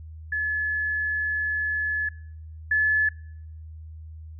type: tone pair in turn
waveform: sine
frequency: 1714 / 1722 Hz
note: A6 / A6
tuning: -46 / -38 cents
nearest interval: unison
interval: 8 cents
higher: second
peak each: -23 / -18 dBFS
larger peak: second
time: 0.32-2.09 / 2.71-3.09 s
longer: first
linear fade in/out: 5 ms
effects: noise-tail reverb RT60 0.7 s tail -23 dB re dry + added 79 Hz sine -38 dBFS peak until 4.39 s